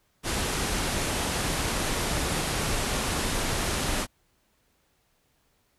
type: low-pass noise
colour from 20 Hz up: pink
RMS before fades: -28 dBFS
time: 0.23-4.07 s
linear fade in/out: 50 ms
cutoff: 12000 Hz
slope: 96 dB/octave
effects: pink hiss -69 dBFS RMS until 5.78 s